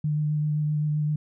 sine tone with vibrato, 150.7 Hz, D3, 45 cents sharp, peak -22 dBFS, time 0.04-1.16 s, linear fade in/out 5 ms, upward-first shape sine, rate 7.7 Hz, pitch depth 15 cents each way, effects none

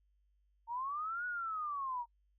sine linear two-way sweep, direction up then down, 905 to 1475 to 932 Hz, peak -36 dBFS, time 0.67-2.06 s, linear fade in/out 50 ms, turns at 1.26 s, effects noise-tail reverb RT60 0.1 s tail -26 dB re dry + added 50 Hz sine -70 dBFS peak until 2.38 s

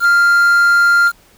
triangle tone with quantisation, 1396.9 Hz, F6, in tune, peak -6 dBFS, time 0-1.12 s, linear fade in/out 50 ms, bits 5, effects pink hiss -49 dBFS RMS until 1.37 s

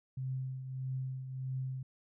sine tone with tremolo, 130.81 Hz, C3, in tune, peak -33 dBFS, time 0.17-1.83 s, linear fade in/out 5 ms, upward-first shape triangle, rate 1.6 Hz, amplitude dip 60%, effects none

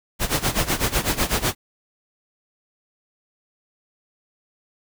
pink noise with tremolo, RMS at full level -19 dBFS, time 0.19-1.55 s, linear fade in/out 50 ms, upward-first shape sine, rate 8 Hz, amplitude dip 85%, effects none

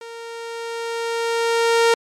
sawtooth tone with level ramp, 462.3 Hz, A#4, 14 cents flat, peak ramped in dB -30 to -8 dBFS, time 0.01-1.94 s, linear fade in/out 2 ms, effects low-pass 8000 Hz 12 dB/octave + MP3 96 kbps

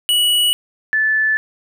square / sine tone pair in turn, 2934 / 1744.6 Hz, F#7 / A6, -15 / -15 cents, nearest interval major sixth, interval 900 cents, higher first, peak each -13 dBFS, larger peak neither, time 0.09-0.53 / 0.93-1.37 s, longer neither, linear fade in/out 0 ms, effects none

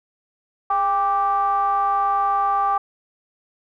triangle ring-modulated tone, 189.4 Hz, F#3, 41 cents sharp, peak -12 dBFS, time 0.7-2.78 s, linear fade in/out 5 ms, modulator 985 Hz, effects none

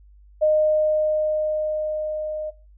sine tone with level ramp, 615 Hz, D#5, 20 cents flat, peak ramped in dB -14 to -26 dBFS, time 0.41-2.51 s, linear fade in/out 20 ms, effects noise-tail reverb RT60 0.3 s tail -17 dB re dry + added 50 Hz sine -47 dBFS peak until 2.77 s

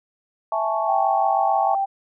sine chord, A major seventh, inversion second, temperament equal, 659.3 / 830.6 / 880 / 1108.7 Hz, E5 / G#5 / A5 / C#6, 0 / 0 / 0 / 0 cents, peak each -24 / -27 / -25 / -27 dBFS, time 0.52-1.75 s, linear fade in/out 2 ms
sine tone, 784 Hz, G5, in tune, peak -19 dBFS, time 0.87-1.86 s, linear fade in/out 20 ms
effects none

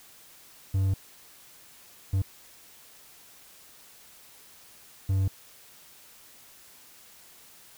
triangle tone bursts at uneven times, 96.1 Hz, G2, 34 cents flat, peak -20 dBFS, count 3, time 0.74-0.94 / 2.13-2.22 / 5.09-5.28 s, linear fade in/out 5 ms, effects white hiss -53 dBFS RMS until 7.77 s

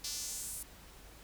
sawtooth tone with high-pass filter sweep, 293.7 Hz, D4, in tune, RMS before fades -41 dBFS, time 0.04-0.63 s, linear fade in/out 5 ms, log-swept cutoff 4900 to 10000 Hz, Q 2.1, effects added 50 Hz sine -57 dBFS peak until 1.23 s + pink hiss -56 dBFS RMS until 1.23 s

